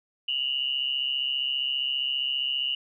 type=tone pair together; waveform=sine; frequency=2825 / 2960 Hz; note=F7 / F#7; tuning=+19 / 0 cents; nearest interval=minor second; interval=81 cents; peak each=-28 dBFS; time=0.28-2.75 s; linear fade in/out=5 ms; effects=none